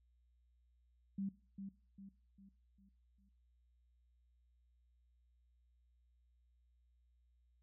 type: tone with echo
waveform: sine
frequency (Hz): 196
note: G3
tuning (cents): 0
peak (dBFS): -38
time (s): 1.18-1.29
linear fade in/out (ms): 5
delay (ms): 400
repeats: 5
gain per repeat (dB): -7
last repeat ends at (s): 3.29
effects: noise-tail reverb RT60 0.4 s tail -19 dB re dry + added 60 Hz sine -70 dBFS peak until 7.62 s